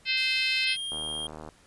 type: harmonic tone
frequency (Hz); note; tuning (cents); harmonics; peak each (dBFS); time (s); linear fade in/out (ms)
519; C5; -14; 3 / 4 / 5 / 6 / 7 / 8 / 9 / 10; -39 / -31 / -28 / -32 / -35 / -31 / -39 / -38; 0.05-0.77; 50
type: noise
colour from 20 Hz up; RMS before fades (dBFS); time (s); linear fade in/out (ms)
blue; -43; 0.17-0.65; 5
type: tone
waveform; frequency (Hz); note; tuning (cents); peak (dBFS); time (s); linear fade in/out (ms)
square; 3218; G7; +45; -32; 0.67-1.27; 2
type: click train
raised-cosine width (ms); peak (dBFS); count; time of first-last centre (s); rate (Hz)
1; -27; 45; 0.92-1.488; 77.4
effects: pink hiss -59 dBFS RMS until 1.66 s + resampled to 24000 Hz